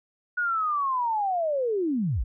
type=linear sweep; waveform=sine; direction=down; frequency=1469 to 36.71 Hz; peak=-23 dBFS; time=0.37-2.24 s; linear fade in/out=10 ms; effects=none